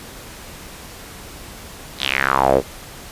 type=tone with band-pass filter sweep; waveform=sawtooth; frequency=67.1 Hz; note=C2; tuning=44 cents sharp; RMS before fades=-17 dBFS; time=1.98-2.62 s; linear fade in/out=50 ms; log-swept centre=4100 to 430 Hz; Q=4.3; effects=pink hiss -37 dBFS RMS until 3.11 s + resampled to 32000 Hz